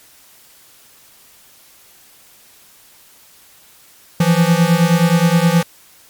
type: beating tone pair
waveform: square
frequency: 164.81 / 174.31 Hz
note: E3 / F3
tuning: 0 / -3 cents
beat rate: 9.5 Hz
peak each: -14 dBFS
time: 4.2-5.63 s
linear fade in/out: 5 ms
effects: white hiss -47 dBFS RMS until 6.09 s + MP3 96 kbps